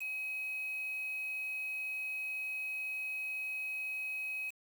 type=tone with quantisation; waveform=sine; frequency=2542 Hz; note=D#7; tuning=36 cents sharp; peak=-36 dBFS; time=0-4.51 s; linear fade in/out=20 ms; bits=8; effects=none